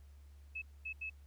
sine tone bursts at uneven times, 2595 Hz, E7, 28 cents flat, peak -39 dBFS, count 3, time 0.55-0.62 / 0.85-0.93 / 1.01-1.1 s, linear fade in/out 10 ms, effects added 71 Hz sine -54 dBFS peak until 1.26 s + pink hiss -73 dBFS RMS until 1.26 s

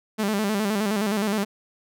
sawtooth tone with vibrato, 207.7 Hz, G#3, in tune, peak -18 dBFS, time 0.18-1.45 s, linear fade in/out 20 ms, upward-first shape square, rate 9.6 Hz, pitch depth 78 cents each way, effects none

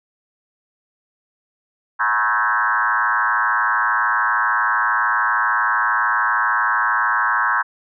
sine tone with frequency modulation, 1310 Hz, E6, 11 cents flat, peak -15 dBFS, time 1.99-7.63 s, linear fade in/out 20 ms, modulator 113 Hz, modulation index 3.4, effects none

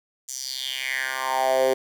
10% pulse tone with high-pass filter sweep, 131.6 Hz, C3, 10 cents sharp, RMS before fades -25 dBFS, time 0.28-1.74 s, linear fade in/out 10 ms, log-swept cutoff 6900 to 420 Hz, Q 4.4, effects none

